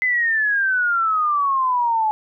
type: exponential sweep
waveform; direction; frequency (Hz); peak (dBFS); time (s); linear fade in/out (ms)
sine; down; 2044 to 852; -16; 0.02-2.11; 0
effects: none